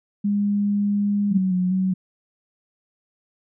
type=tone; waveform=sine; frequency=203.8 Hz; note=G#3; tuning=32 cents flat; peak=-18 dBFS; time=0.24-1.38 s; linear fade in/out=10 ms
type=tone with vibrato; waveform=sine; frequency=185 Hz; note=F#3; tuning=in tune; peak=-18 dBFS; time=1.31-1.94 s; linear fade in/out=10 ms; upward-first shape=square; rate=2.5 Hz; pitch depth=26 cents each way
effects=none